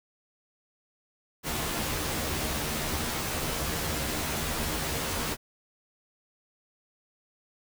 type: noise with comb filter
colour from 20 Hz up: pink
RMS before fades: -31 dBFS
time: 1.43-5.37 s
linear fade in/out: 50 ms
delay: 13 ms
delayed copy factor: +0.7
effects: none